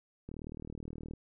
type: click train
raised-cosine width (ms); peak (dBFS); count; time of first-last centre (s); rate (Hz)
3; -30; 34; 0.29-1.136; 39
effects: none